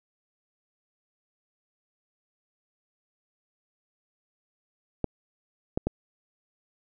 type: clicks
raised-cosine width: 2 ms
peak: -12 dBFS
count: 3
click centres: 5.043 / 5.775 / 5.87 s
effects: none